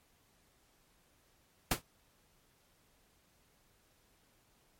pink noise with exponential decay, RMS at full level -25 dBFS, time 1.71-1.82 s, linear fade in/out 5 ms, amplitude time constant 23 ms, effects pink hiss -70 dBFS RMS until 4.79 s + MP3 64 kbps

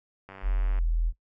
click train, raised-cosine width 0.5 ms, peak -29 dBFS, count 49, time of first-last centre 0.29-0.787 s, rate 96.5 Hz
sine tone, 41.2 Hz, E1, in tune, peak -22 dBFS, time 0.42-1.13 s, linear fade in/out 50 ms
effects noise-tail reverb RT60 0.1 s tail -18 dB re dry

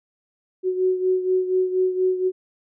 sine beating tone pair, 370 / 374.2 Hz, F#4 / F#4, 0 / +20 cents, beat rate 4.2 Hz, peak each -19 / -25 dBFS, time 0.63-2.32 s, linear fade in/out 50 ms, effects none

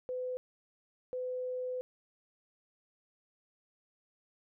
sine tone bursts at uneven times, 505 Hz, B4, 39 cents sharp, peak -34 dBFS, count 2, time 0.09-0.37 / 1.13-1.81 s, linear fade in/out 0 ms, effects none

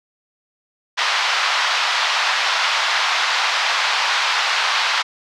pink band-pass noise, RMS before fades -19 dBFS, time 0.97-5.03 s, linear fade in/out 20 ms, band 870 to 4900 Hz, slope 24 dB/octave, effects none

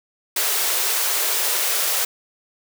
white high-pass noise, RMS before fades -21 dBFS, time 0.36-2.05 s, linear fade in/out 5 ms, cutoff 360 Hz, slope 96 dB/octave, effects none

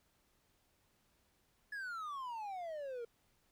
triangle exponential sweep, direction down, 1718 to 457.5 Hz, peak -39 dBFS, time 1.72-3.05 s, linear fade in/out 5 ms, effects pink hiss -75 dBFS RMS until 3.51 s

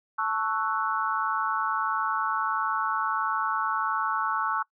sine chord, F# minor seventh, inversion first, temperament equal, 880 / 1108.7 / 1318.5 / 1480 Hz, A5 / C#6 / E6 / F#6, 0 / 0 / 0 / 0 cents, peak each -31 / -29 / -29 / -32 dBFS, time 0.18-4.63 s, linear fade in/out 10 ms, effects noise-tail reverb RT60 0.1 s tail -23 dB re dry

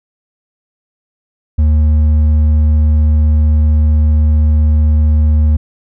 sine tone with hard clipping, 76.3 Hz, D#2, 33 cents flat, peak -8 dBFS, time 1.58-5.57 s, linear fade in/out 10 ms, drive 4 dB, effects none

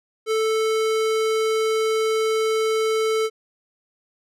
square tone with low-pass filter, 440 Hz, A4, in tune, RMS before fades -21 dBFS, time 0.26-3.3 s, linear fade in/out 50 ms, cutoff 11000 Hz, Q 0.53, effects none

